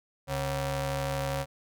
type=ring-modulated tone; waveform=sawtooth; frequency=204.5 Hz; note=G#3; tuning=26 cents flat; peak=-22 dBFS; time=0.27-1.46 s; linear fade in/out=50 ms; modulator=343 Hz; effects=none